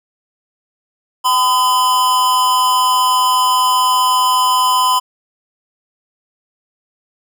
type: tone with amplitude modulation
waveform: square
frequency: 1012 Hz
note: B5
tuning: 42 cents sharp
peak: -9 dBFS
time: 1.24-5 s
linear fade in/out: 20 ms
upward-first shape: sine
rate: 239 Hz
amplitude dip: 55%
effects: none